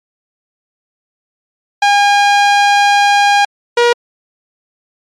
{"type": "tone pair in turn", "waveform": "sawtooth", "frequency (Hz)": [812, 477.4], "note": ["G#5", "A#4"], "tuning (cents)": [-39, 41], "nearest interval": "major sixth", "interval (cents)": 920, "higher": "first", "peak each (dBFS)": -3, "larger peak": "neither", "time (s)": [[1.82, 3.45], [3.77, 3.93]], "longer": "first", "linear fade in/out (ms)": 5, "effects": ["low-pass 5000 Hz 12 dB/octave", "MP3 64 kbps"]}